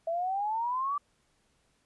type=exponential sweep; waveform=sine; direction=up; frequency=652 to 1174.7 Hz; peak=-28 dBFS; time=0.07-0.98 s; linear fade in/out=5 ms; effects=pink hiss -71 dBFS RMS until 1.85 s + resampled to 24000 Hz